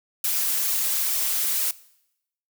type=noise with flanger; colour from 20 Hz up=blue; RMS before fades=-24 dBFS; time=0.24-1.71 s; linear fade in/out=2 ms; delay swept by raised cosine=1.6 to 7.2 ms; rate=2.2 Hz; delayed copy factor=+0.65; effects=noise-tail reverb RT60 0.8 s tail -20 dB re dry